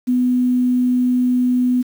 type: tone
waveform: sine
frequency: 249.3 Hz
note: B3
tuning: 16 cents sharp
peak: -13 dBFS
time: 0.07-1.83 s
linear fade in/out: 20 ms
effects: 7-bit